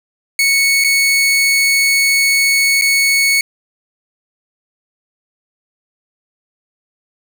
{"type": "tone with dropouts", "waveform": "sawtooth", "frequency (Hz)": 2213, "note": "C#7", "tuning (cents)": -3, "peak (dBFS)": -7, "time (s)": [0.39, 3.41], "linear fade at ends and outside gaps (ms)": 2, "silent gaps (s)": [[0.84, 0.845], [2.813, 2.82]], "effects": []}